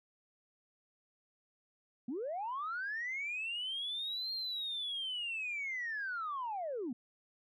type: linear two-way sweep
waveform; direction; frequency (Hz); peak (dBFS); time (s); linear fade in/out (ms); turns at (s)
sine; up then down; 220 to 4233 to 220; -35; 2.08-6.93; 5; 4.33
effects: tanh soft clip ceiling -32 dBFS